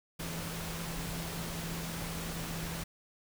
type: tone in noise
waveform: sine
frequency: 166.1 Hz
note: E3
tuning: 13 cents sharp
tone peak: -40 dBFS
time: 0.19-2.84 s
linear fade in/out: 10 ms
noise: pink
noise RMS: -40 dBFS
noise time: 0.19-2.84 s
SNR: -3 dB
effects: none